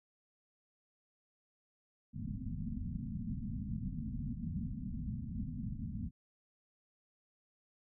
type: low-pass noise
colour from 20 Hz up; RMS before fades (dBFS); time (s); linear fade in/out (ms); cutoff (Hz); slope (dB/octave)
white; -40; 2.13-6.11; 50; 250; 96
effects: none